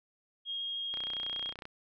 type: tone with vibrato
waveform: sine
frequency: 3255 Hz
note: G#7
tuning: 36 cents flat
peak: -34 dBFS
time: 0.45-1.54 s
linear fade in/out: 50 ms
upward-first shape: triangle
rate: 13 Hz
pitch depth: 9 cents each way
type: click train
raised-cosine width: 0.3 ms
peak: -27 dBFS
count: 23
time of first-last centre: 0.94-1.654 s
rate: 30.8 Hz
effects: none